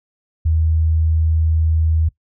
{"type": "tone", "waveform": "sine", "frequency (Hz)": 79.9, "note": "D#2", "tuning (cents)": 47, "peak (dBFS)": -13, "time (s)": [0.45, 2.09], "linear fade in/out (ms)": 10, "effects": ["noise-tail reverb RT60 0.1 s tail -19 dB re dry"]}